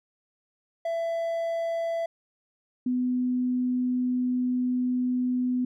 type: tone pair in turn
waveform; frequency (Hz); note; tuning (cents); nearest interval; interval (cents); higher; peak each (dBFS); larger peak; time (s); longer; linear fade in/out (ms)
triangle / sine; 667 / 250.3; E5 / B3; +20 / +23; octave + perfect fourth; 1697; first; -24 / -23; second; 0.85-2.06 / 2.86-5.65; second; 5
effects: none